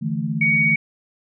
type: chord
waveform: sine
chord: D suspended second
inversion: none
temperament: equal with one note detuned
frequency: 148.11 / 164.81 / 220 Hz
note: D3 / E3 / A3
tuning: +15 / 0 / 0 cents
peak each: -26 / -25 / -25 dBFS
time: 0.01-0.76 s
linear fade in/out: 20 ms
type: tone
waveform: sine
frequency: 2243 Hz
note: C#7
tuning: 20 cents sharp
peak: -15 dBFS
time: 0.41-0.76 s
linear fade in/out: 5 ms
effects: none